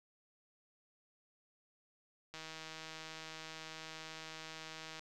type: click train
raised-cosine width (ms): 0.2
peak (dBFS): -30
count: 423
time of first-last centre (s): 2.34-4.994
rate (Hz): 159
effects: none